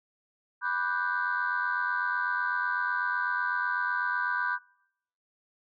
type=chord; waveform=sine; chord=G major seventh; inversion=first; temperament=equal; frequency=987.8 / 1174.7 / 1480 / 1568 Hz; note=B5 / D6 / F#6 / G6; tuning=0 / 0 / 0 / 0 cents; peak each=-32 / -35 / -31 / -30 dBFS; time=0.61-4.59 s; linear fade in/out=50 ms; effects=noise-tail reverb RT60 0.8 s tail -26 dB re dry + tanh soft clip ceiling -19 dBFS